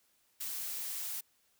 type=noise; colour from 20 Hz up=blue; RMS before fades=-39 dBFS; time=0.4-1.21 s; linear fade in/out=10 ms; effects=white hiss -72 dBFS RMS until 1.59 s